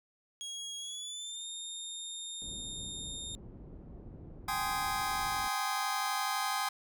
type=tone with pitch glide; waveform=25% pulse; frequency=3301 to 3663 Hz; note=G#7 to A#7; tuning=-11 to -31 cents; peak=-35 dBFS; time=0.41-3.35 s; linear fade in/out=0 ms; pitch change=+180 cents; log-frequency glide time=0.78-1.46 s
type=low-pass noise; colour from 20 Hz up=pink; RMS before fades=-48 dBFS; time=2.42-5.48 s; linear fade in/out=0 ms; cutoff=340 Hz; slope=12 dB/octave
type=chord; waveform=sawtooth; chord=Ab major seventh; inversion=third; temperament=just; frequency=778.7 / 830.6 / 1038.3 / 1245.9 Hz; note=G5 / Ab5 / C6 / Eb6; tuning=-12 / 0 / -14 / +2 cents; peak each=-33 dBFS; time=4.48-6.69 s; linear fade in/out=5 ms
effects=none